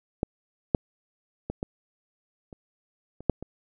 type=clicks; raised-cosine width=2 ms; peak=-11 / -6 / -17 / -16 / -29 / -28 / -6 / -23 dBFS; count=8; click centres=0.231 / 0.748 / 1.5 / 1.629 / 2.528 / 3.206 / 3.297 / 3.426 s; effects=none